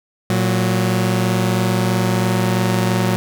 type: tone pair together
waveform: sawtooth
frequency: 115.2 / 184.36 Hz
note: A#2 / F#3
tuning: -20 / -6 cents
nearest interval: minor sixth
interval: 814 cents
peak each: -14 dBFS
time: 0.3-3.16 s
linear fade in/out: 0 ms
effects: none